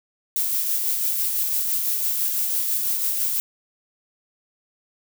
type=noise with tremolo; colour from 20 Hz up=violet; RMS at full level=-22 dBFS; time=0.36-3.4 s; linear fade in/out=0 ms; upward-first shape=sine; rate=6 Hz; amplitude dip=30%; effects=none